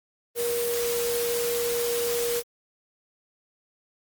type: tone in noise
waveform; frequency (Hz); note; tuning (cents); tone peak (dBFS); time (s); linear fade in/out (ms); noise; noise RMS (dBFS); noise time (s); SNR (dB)
sine; 474.9; A#4; +32; -25; 0.35-2.43; 50; white; -31; 0.35-2.43; +3
effects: Opus 24 kbps